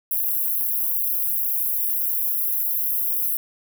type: high-pass noise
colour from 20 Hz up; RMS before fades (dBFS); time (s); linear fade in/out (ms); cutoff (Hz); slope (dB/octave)
white; -23; 0.11-3.37; 2; 11000; 96
effects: none